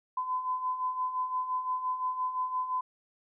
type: beating tone pair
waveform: sine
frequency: 1011 / 1016.8 Hz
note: B5 / C6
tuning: +40 / -50 cents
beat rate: 5.8 Hz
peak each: -37 / -30 dBFS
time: 0.17-2.81 s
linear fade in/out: 5 ms
effects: none